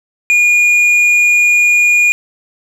sine tone with tanh clipping, 2435 Hz, D#7, 38 cents flat, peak -8 dBFS, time 0.3-2.12 s, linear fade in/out 0 ms, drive 6 dB, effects none

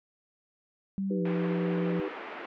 sine tone with pitch glide, 194.6 to 175.38 Hz, G3 to F3, -12 to +8 cents, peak -28 dBFS, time 0.98-2 s, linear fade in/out 0 ms, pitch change -180 cents, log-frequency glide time 1.12-1.22 s
sine chord, Eb augmented, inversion none, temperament equal, 311.1 / 392 / 493.9 Hz, Eb4 / G4 / B4, 0 / 0 / 0 cents, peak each -35 / -34 / -35 dBFS, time 1.1-2.09 s, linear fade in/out 10 ms
pink band-pass noise, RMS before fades -41 dBFS, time 1.25-2.46 s, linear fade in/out 5 ms, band 310 to 2500 Hz, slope 24 dB/octave
effects none

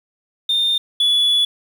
sine tone pair in turn, 3626 / 3422 Hz, A#7 / A7, -49 / -49 cents, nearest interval minor second, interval 100 cents, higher first, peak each -13 / -10 dBFS, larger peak second, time 0.49-0.78 / 1-1.45 s, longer second, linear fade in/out 5 ms, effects tanh soft clip ceiling -12 dBFS + 7-bit

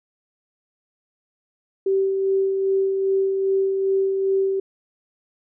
sine tone with tremolo, 387.1 Hz, G4, 22 cents flat, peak -16 dBFS, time 1.86-4.6 s, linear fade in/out 5 ms, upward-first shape sine, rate 2.5 Hz, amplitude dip 35%, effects none

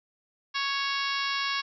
harmonic tone with a mistuned harmonic, 554.4 Hz, C#5, in tune, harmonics 2 / 3 / 4 / 5 / 6 / 7 / 8 / 9 / 10, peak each -32 / -34 / -35 / -36 / -37 / -37 / -38 / -39 / -39 dBFS, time 0.54-1.62 s, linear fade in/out 20 ms, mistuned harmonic 9, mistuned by +16 cents, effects none

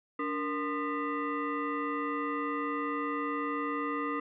sine tone with frequency modulation, 466.2 Hz, A#4, in tune, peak -30 dBFS, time 0.19-4.2 s, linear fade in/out 5 ms, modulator 756 Hz, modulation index 1.7, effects none

